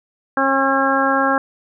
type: harmonic tone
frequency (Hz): 270.8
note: C#4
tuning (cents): -40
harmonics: 1 / 2 / 3 / 4 / 5 / 6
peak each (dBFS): -21 / -21 / -21 / -21 / -21 / -21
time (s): 0.37-1.38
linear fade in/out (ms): 2
effects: none